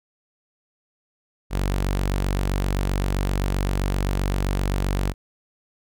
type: tone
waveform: sawtooth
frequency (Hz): 47.68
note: G1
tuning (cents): -47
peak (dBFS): -17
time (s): 1.5-5.14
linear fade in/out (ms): 50
effects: none